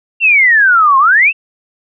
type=exponential two-way sweep; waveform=sine; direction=down then up; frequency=2777 to 1046.5 to 2777 Hz; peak=-5 dBFS; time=0.2-1.33 s; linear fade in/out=50 ms; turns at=0.98 s; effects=none